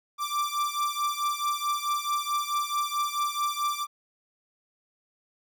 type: beating tone pair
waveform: 45% pulse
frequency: 1174 / 1178.6 Hz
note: D6 / D6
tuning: -1 / +6 cents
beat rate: 4.6 Hz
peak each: -29 / -30 dBFS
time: 0.18-3.87 s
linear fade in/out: 50 ms
effects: none